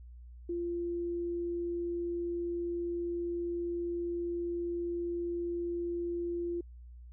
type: tone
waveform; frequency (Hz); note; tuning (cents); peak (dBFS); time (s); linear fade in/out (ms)
sine; 345; F4; -21; -32; 0.49-6.61; 5
effects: added 60 Hz sine -47 dBFS peak until 7.12 s